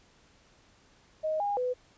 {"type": "tone with pitch steps", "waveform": "sine", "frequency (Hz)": [625, 814, 499.9], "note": ["D#5", "G#5", "B4"], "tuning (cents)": [8, -35, 21], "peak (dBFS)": -27, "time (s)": [1.23, 1.74], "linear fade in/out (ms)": 20, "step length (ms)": 170, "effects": ["pink hiss -62 dBFS RMS until 1.97 s", "resampled to 16000 Hz"]}